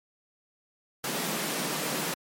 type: high-pass noise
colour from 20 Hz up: pink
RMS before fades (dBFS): -31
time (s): 1.04-2.14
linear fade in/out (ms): 2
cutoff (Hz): 140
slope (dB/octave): 96
effects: MP3 64 kbps